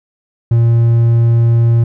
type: tone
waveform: triangle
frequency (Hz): 116.54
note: A#2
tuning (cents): 0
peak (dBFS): -5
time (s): 0.51-1.84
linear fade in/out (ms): 5
effects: none